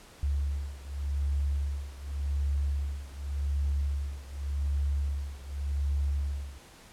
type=beating tone pair; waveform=sine; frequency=70.4 / 71.27 Hz; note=C#2 / C#2; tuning=+27 / +49 cents; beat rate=0.87 Hz; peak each=-30 / -32 dBFS; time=0.23-6.58 s; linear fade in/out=0 ms; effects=pink hiss -53 dBFS RMS until 6.92 s + low-pass 11000 Hz 12 dB/octave